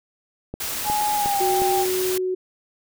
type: click train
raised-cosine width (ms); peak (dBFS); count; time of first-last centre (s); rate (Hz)
2; -17; 4; 0.54-1.619; 2.78
type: noise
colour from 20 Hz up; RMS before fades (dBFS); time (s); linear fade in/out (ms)
white; -28; 0.6-2.18; 5
type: tone with pitch glide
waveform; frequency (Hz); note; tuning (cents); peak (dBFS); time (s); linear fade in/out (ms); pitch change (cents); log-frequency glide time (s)
sine; 838 to 791; G#5 to G5; +15 to +15; -20; 0.84-1.86; 50; -100; 1.13-1.42
type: tone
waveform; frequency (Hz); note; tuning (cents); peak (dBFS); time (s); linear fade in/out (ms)
sine; 370; F#4; 0; -21; 1.4-2.35; 10
effects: none